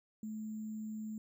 sine tone with sample-and-hold, 216.4 Hz, A3, 29 cents flat, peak -39 dBFS, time 0.23-1.18 s, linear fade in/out 2 ms, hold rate 7350 Hz, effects none

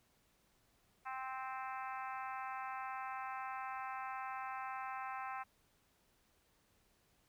harmonic tone, 261.6 Hz, C4, in tune, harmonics 3 / 4 / 5 / 6 / 7 / 8 / 9 / 10, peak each -45 / -46 / -48 / -52 / -55 / -56 / -59 / -56 dBFS, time 1.05-5.44 s, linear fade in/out 20 ms, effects pink hiss -74 dBFS RMS until 7.28 s

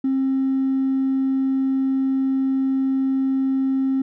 sine tone with hard clipping, 266.7 Hz, C4, 33 cents sharp, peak -18 dBFS, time 0.04-4.02 s, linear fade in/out 5 ms, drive 1 dB, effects none

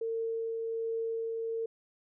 sine tone with tremolo, 453.9 Hz, A#4, 46 cents flat, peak -30 dBFS, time 0.01-1.66 s, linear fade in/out 5 ms, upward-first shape triangle, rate 1.3 Hz, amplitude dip 25%, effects none

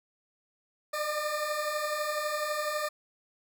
20% pulse beating tone pair, 593 / 605 Hz, D5 / D#5, +17 / -49 cents, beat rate 12 Hz, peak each -31 / -26 dBFS, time 0.93-2.89 s, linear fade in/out 10 ms, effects none

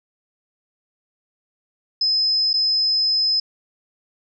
sine tone with dropouts, 5100 Hz, D#8, 42 cents sharp, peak -16 dBFS, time 2.01-3.4 s, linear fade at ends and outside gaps 5 ms, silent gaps 2.532-2.539 s, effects none

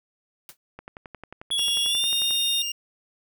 white noise with exponential decay, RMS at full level -38 dBFS, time 0.49-0.57 s, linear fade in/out 1 ms, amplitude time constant 17 ms
click train, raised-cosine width 0.5 ms, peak -24 dBFS, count 18, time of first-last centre 0.79-2.308 s, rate 11.2 Hz
square tone with pitch glide, 3363 to 3689 Hz, G#7 to A#7, +21 to -19 cents, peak -23 dBFS, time 1.51-2.62 s, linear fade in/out 2 ms, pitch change +160 cents, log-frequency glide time 1.84-2.09 s
25% pulse tone, 2806 Hz, F7, 8 cents sharp, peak -23 dBFS, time 1.58-2.72 s, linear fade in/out 5 ms
effects none

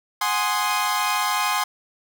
sawtooth chord, Ab dominant seventh, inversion third, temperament equal, 740 / 830.6 / 1046.5 / 1244.5 Hz, Gb5 / Ab5 / C6 / Eb6, 0 / 0 / 0 / 0 cents, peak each -26 / -22 / -20 / -24 dBFS, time 0.21-1.64 s, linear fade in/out 5 ms, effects none

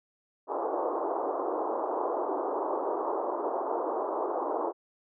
pink band-pass noise, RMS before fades -31 dBFS, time 0.47-4.73 s, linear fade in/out 50 ms, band 330 to 1100 Hz, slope 48 dB/octave, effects none

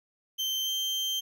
35% pulse tone with pitch glide, 3116 to 3150 Hz, G7 to G7, -11 to +8 cents, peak -26 dBFS, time 0.38-1.21 s, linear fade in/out 20 ms, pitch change +19 cents, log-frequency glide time 0.64-0.7 s, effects none

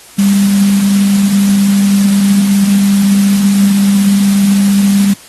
sine tone in noise, 198.9 Hz, G3, 25 cents sharp, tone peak -6 dBFS, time 0.18-5.14 s, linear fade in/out 10 ms, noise white, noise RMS -22 dBFS, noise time 0.18-5.14 s, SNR +13 dB, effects white hiss -37 dBFS RMS until 5.28 s + AAC 32 kbps

